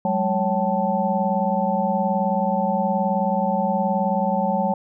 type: tone cluster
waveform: sine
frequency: 186.7 / 205.6 / 553 / 766 / 877 Hz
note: F#3 / G#3 / C#5 / G5 / A5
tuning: +16 / -17 / -4 / -40 / -6 cents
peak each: -25 dBFS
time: 0.05-4.74 s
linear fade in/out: 2 ms
effects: none